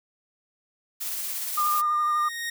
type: noise with tremolo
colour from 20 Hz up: blue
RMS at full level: -30 dBFS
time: 1-1.82 s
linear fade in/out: 20 ms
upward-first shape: triangle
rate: 17 Hz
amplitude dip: 25%
type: tone with exponential growth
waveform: sawtooth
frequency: 1864.7 Hz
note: A#6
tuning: in tune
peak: -24 dBFS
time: 1.21-2.5 s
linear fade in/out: 5 ms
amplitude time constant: 280 ms
type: tone with vibrato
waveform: sine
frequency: 1207 Hz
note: D6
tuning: 47 cents sharp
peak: -21 dBFS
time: 1.57-2.29 s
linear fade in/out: 10 ms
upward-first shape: sine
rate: 12 Hz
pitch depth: 19 cents each way
effects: none